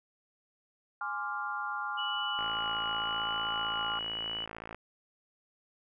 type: chord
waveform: sine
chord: D half-diminished seventh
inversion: second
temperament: equal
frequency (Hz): 830.6 / 1046.5 / 1174.7 / 1396.9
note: Ab5 / C6 / D6 / F6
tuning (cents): 0 / 0 / 0 / 0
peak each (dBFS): -39 / -41 / -39 / -36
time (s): 1.01-3.99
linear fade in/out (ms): 2
type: tone with vibrato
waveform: sine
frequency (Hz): 2944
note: F#7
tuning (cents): -9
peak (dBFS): -34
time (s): 1.97-4.46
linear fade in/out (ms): 20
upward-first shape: triangle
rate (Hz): 0.89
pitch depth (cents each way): 9
type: click train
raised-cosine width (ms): 0.5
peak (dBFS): -26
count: 132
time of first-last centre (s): 2.39-4.746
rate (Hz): 55.6
effects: none